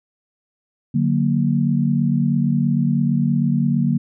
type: chord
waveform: sine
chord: D augmented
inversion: none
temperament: equal with one note detuned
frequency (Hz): 146.83 / 183.93 / 233.1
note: D3 / F#3 / A#3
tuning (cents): 0 / -10 / 0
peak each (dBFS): -19 / -21 / -19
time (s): 0.94-3.98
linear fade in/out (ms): 10
effects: none